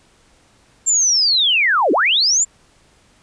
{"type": "linear two-way sweep", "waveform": "sine", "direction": "down then up", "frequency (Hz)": [7420, 255.7, 7420], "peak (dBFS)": -12, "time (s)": [0.86, 2.45], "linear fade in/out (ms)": 20, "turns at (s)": 1.92, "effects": ["pink hiss -54 dBFS RMS until 3.22 s", "resampled to 22050 Hz"]}